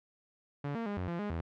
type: tone with pitch steps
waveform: sawtooth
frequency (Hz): 143.3 / 229.8 / 204 / 91 / 171.4 / 206.6 / 82.9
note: D3 / A#3 / G#3 / F#2 / F3 / G#3 / E2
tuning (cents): -42 / -25 / -31 / -28 / -32 / -9 / +10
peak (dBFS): -30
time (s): 0.64-1.41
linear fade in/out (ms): 5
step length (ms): 110
effects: low-pass 2000 Hz 12 dB/octave